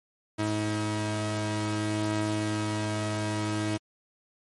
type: tone pair together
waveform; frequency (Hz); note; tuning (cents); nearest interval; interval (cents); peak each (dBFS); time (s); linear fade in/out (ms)
sawtooth; 106.62 / 319.3; G#2 / D#4; +46 / +45; octave + perfect fifth; 1899; -26; 0.38-3.78; 20
effects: MP3 48 kbps